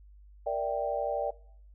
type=chord; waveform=sine; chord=E half-diminished seventh; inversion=second; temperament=equal; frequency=466.2 / 587.3 / 659.3 / 784 Hz; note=Bb4 / D5 / E5 / G5; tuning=0 / 0 / 0 / 0 cents; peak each=-36 / -31 / -35 / -34 dBFS; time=0.46-1.31 s; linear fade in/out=10 ms; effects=noise-tail reverb RT60 0.6 s tail -21 dB re dry + added 50 Hz sine -51 dBFS peak until 1.74 s